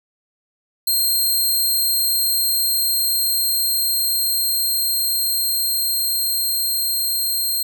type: tone with level ramp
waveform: 10% pulse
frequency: 4191 Hz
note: C8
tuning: 2 cents sharp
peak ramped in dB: -9 to -12 dBFS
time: 0.87-7.63 s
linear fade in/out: 5 ms
effects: none